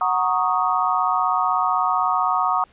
sine chord, D# minor seventh, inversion first, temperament equal, 740 / 932.3 / 1108.7 / 1244.5 Hz, F#5 / A#5 / C#6 / D#6, 0 / 0 / 0 / 0 cents, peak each -23 / -24 / -23 / -22 dBFS, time 0.01-2.64 s, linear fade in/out 2 ms, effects pink hiss -55 dBFS RMS until 2.72 s + resampled to 8000 Hz

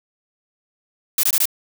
blue noise bursts, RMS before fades -17 dBFS, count 4, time 1.18-1.455 s, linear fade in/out 2 ms, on 53 ms, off 21 ms, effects none

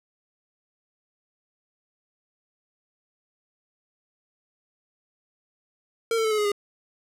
square tone with pitch steps, 457.3 / 447.1 / 437.2 / 427.4 / 417.9 / 408.6 Hz, A#4 / A4 / A4 / G#4 / G#4 / G#4, -33 / +28 / -11 / +50 / +11 / -28 cents, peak -22 dBFS, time 6.11-6.518 s, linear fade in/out 2 ms, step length 68 ms, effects low-pass 12000 Hz 12 dB/octave

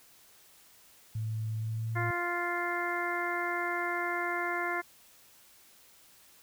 sine tone with pitch glide, 110 to 113.09 Hz, A2 to A2, 0 to +48 cents, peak -31 dBFS, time 1.15-2.11 s, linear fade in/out 5 ms, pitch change +48 cents, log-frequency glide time 1.58-1.96 s
harmonic tone, 349.2 Hz, F4, in tune, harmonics 1 / 2 / 3 / 4 / 5 / 6, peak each -37 / -37 / -37 / -37 / -37 / -37 dBFS, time 1.95-4.82 s, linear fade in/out 20 ms
effects white hiss -59 dBFS RMS until 6.42 s

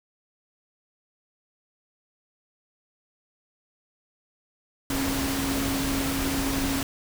sine tone in noise, 272.6 Hz, C#4, 29 cents flat, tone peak -27 dBFS, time 4.9-6.83 s, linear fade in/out 2 ms, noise pink, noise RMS -29 dBFS, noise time 4.9-6.83 s, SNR -1 dB, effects none

